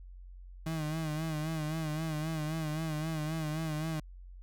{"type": "tone with vibrato", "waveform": "35% pulse", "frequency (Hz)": 156.7, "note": "D#3", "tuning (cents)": 13, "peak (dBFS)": -31, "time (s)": [0.66, 4], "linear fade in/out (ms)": 5, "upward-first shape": "sine", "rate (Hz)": 3.8, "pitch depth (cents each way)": 64, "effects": ["added 45 Hz sine -46 dBFS peak until 4.42 s"]}